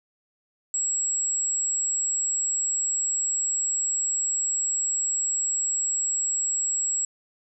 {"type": "tone", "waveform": "sine", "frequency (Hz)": 7690, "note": "B8", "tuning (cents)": -47, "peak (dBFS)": -23, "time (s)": [0.74, 7.05], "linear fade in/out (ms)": 2, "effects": []}